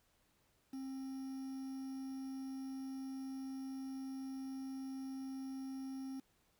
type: tone with quantisation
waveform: triangle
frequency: 266.1 Hz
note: C4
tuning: 29 cents sharp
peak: -40 dBFS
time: 0.73-6.2 s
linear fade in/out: 5 ms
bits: 10
effects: pink hiss -75 dBFS RMS until 6.59 s